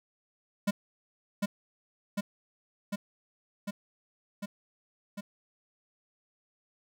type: tone with echo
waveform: square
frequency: 203.1 Hz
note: G#3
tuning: 38 cents flat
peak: -25 dBFS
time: 0.67-0.71 s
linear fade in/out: 10 ms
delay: 750 ms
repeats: 6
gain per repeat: -2 dB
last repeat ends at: 5.21 s
effects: none